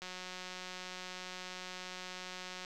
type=click train; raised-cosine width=0.2 ms; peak=-27 dBFS; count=482; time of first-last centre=0.02-2.648 s; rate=183 Hz; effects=none